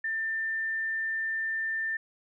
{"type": "tone", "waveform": "sine", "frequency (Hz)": 1790, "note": "A6", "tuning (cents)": 29, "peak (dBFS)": -28, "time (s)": [0.04, 1.97], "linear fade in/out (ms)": 5, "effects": []}